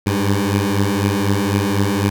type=beating tone pair; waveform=15% pulse; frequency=98 / 102 Hz; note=G2 / G#2; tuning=0 / -31 cents; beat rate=4 Hz; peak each=-12 dBFS; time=0.06-2.1 s; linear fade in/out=10 ms; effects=none